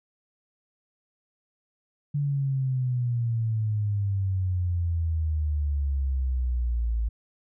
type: exponential sweep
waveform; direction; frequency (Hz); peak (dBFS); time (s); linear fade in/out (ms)
sine; down; 145.7 to 55; -23; 2.14-7.09; 10
effects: none